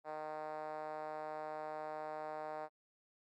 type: tone with band-pass filter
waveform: 5% pulse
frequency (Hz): 154.1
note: D#3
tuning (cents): -16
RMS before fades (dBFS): -44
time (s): 0.04-2.69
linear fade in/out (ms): 50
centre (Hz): 680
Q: 2.7
effects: Opus 48 kbps